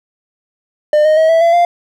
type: tone with pitch steps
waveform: triangle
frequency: 602 / 619.6 / 637.8 / 656.5 / 675.7 / 695.5 Hz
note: D5 / D#5 / D#5 / E5 / E5 / F5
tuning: +43 / -7 / +43 / -7 / +43 / -7 cents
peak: -5 dBFS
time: 0.93-1.65 s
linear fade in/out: 2 ms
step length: 120 ms
effects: none